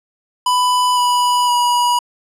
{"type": "tone with pitch steps", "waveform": "square", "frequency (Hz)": [995, 982.4, 970], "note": ["B5", "B5", "B5"], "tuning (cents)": [13, -9, -31], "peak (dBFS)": -13, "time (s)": [0.46, 1.99], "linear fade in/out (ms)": 5, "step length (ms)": 510, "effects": ["low-pass 12000 Hz 12 dB/octave"]}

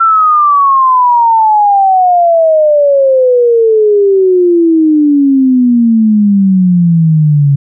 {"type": "exponential sweep", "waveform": "sine", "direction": "down", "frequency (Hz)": [1353, 138.6], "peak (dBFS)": -4, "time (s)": [0, 7.56], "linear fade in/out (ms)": 10, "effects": []}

